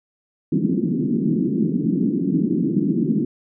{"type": "band-pass noise", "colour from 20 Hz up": "pink", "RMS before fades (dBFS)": -20, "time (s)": [0.52, 3.25], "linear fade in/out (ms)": 5, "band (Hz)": [160, 340], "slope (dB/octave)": 48, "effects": []}